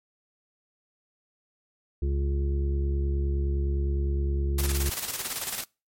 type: harmonic tone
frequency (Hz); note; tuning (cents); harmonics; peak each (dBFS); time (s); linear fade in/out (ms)
69.7; C#2; +10; 1 / 2 / 3 / 5 / 6; -24 / -36 / -41 / -35 / -43; 2.02-4.9; 5
type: noise with tremolo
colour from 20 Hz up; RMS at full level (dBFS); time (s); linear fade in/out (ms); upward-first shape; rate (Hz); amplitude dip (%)
white; -30; 4.58-5.64; 5; square; 18; 55
effects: noise-tail reverb RT60 0.3 s tail -26 dB re dry + MP3 64 kbps